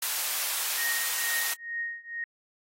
white high-pass noise, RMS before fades -30 dBFS, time 0.02-1.54 s, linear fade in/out 5 ms, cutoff 820 Hz, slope 12 dB/octave
sine tone with tremolo, 1864.7 Hz, A#6, in tune, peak -28 dBFS, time 0.78-2.24 s, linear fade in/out 2 ms, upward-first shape triangle, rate 2.2 Hz, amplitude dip 95%
effects AAC 48 kbps

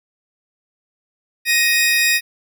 sawtooth tone pair together, 1873 / 2496 Hz, A#6 / D#7, +8 / +5 cents, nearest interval perfect fourth, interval 497 cents, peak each -13 dBFS, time 1.45-2.21 s, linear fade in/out 50 ms, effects none

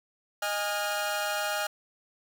sawtooth tone cluster, 619 / 821 / 1417 Hz, D#5 / G#5 / F6, -9 / -20 / +25 cents, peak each -29 dBFS, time 0.42-1.67 s, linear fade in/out 5 ms, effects none

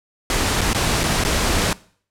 pink noise with dropouts, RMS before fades -19 dBFS, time 0.3-1.73 s, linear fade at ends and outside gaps 1 ms, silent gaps 0.61-0.614 / 0.732-0.747 / 1.034-1.038 / 1.238-1.249 s, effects noise-tail reverb RT60 0.5 s tail -21 dB re dry + low-pass 10000 Hz 12 dB/octave

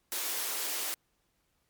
white high-pass noise, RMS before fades -34 dBFS, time 0.12-0.94 s, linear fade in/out 0 ms, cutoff 270 Hz, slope 48 dB/octave, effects pink hiss -75 dBFS RMS until 1.69 s + MP3 96 kbps

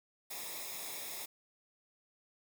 white noise with comb filter, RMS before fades -43 dBFS, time 0.3-1.26 s, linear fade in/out 10 ms, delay 0.67 ms, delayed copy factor -0.7, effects none

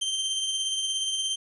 sawtooth tone with tremolo, 3136 Hz, G7, in tune, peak -21 dBFS, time 0.01-1.36 s, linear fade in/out 10 ms, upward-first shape triangle, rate 17 Hz, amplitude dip 40%, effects resampled to 24000 Hz + 10-bit

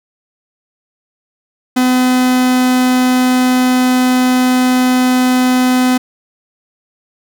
45% pulse tone, 253.1 Hz, B3, 43 cents sharp, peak -9 dBFS, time 1.76-5.98 s, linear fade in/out 10 ms, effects none

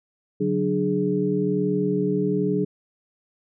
sine tone cluster, 143.8 / 184.9 / 296.8 / 416.2 Hz, D3 / F#3 / D4 / G#4, -36 / -1 / +18 / +4 cents, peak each -30 / -24 / -26 / -24 dBFS, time 0.4-2.65 s, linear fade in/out 10 ms, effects none

